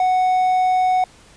triangle tone, 740 Hz, F#5, in tune, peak -12 dBFS, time 0-1.04 s, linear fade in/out 2 ms, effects pink hiss -48 dBFS RMS until 1.36 s + resampled to 22050 Hz

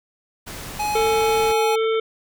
pink noise, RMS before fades -34 dBFS, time 0.46-1.53 s, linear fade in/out 20 ms
square tone, 840 Hz, G#5, 19 cents sharp, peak -22 dBFS, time 0.79-1.76 s, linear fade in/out 10 ms
harmonic tone, 445.5 Hz, A4, 22 cents sharp, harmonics 1 / 3 / 5 / 7 / 8, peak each -18 / -28 / -32 / -35 / -36 dBFS, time 0.95-2 s, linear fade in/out 5 ms
effects none

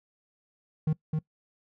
triangle tone with echo, 155.56 Hz, D#3, in tune, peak -20 dBFS, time 0.87-0.93 s, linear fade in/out 5 ms, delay 260 ms, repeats 1, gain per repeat -3 dB, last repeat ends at 1.19 s, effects noise-tail reverb RT60 0.1 s tail -21 dB re dry

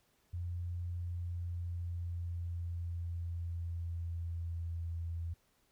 sine tone with pitch glide, 87.31 to 83.9 Hz, F2 to E2, 0 to +31 cents, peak -36 dBFS, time 0.33-5.34 s, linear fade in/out 10 ms, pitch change -69 cents, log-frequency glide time 0.96-4.94 s, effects pink hiss -73 dBFS RMS until 5.71 s

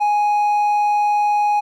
sine tone with hard clipping, 831 Hz, G#5, 1 cent sharp, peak -15 dBFS, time 0-1.61 s, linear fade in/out 20 ms, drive 3 dB, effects none

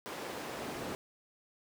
brown noise with high-pass filter sweep, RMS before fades -41 dBFS, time 0.06-0.95 s, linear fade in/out 0 ms, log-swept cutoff 510 to 260 Hz, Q 0.71, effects none

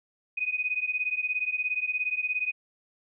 sine beating tone pair, 2489 / 2506 Hz, D#7 / D#7, 0 / +12 cents, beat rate 17 Hz, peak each -29 / -30 dBFS, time 0.37-2.52 s, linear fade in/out 10 ms, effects none

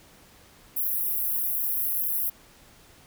pink high-pass noise, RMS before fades -27 dBFS, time 0.76-2.3 s, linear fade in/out 10 ms, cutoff 11000 Hz, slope 96 dB/octave, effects pink hiss -54 dBFS RMS until 3.06 s

